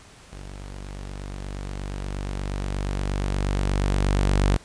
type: tone with level ramp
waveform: sawtooth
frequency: 48.44 Hz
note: G1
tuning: 20 cents flat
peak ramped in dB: -33 to -13 dBFS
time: 0.32-4.57 s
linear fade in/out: 10 ms
effects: pink hiss -49 dBFS RMS until 4.64 s + resampled to 22050 Hz